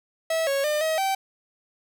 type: tone with pitch steps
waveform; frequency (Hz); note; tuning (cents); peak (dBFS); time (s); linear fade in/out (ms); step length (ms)
45% pulse; 649 / 552 / 602 / 636 / 774; E5 / C#5 / D5 / D#5 / G5; -27 / -7 / +43 / +38 / -22; -22; 0.3-1.15; 5; 170
effects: none